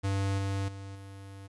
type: tone with level steps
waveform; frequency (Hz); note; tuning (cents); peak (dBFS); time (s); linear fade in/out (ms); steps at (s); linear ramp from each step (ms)
square; 98; G2; 0; -28 / -30 / -41 / -44; 0.03-1.48; 20; 0.38 / 0.68 / 0.95; 5
effects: resampled to 22050 Hz + 11-bit